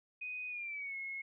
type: tone with pitch glide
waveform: sine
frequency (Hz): 2495 to 2172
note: D#7 to C#7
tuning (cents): +4 to -36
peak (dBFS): -39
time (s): 0.21-1.22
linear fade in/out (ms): 10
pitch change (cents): -240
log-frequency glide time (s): 0.48-0.96
effects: none